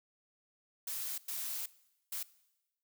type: noise bursts at uneven times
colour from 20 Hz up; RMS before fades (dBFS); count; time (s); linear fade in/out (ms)
blue; -39; 3; 0.87-1.18 / 1.28-1.66 / 2.12-2.23; 5
effects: noise-tail reverb RT60 1.0 s tail -20 dB re dry